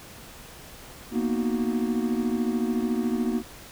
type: chord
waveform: triangle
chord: B major seventh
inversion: third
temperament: equal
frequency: 233.1 / 246.9 / 311.1 / 370 Hz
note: A#3 / B3 / D#4 / F#4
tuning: 0 / 0 / 0 / 0 cents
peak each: -24 / -27 / -30 / -30 dBFS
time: 1.11-3.43 s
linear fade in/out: 50 ms
effects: pink hiss -45 dBFS RMS until 3.71 s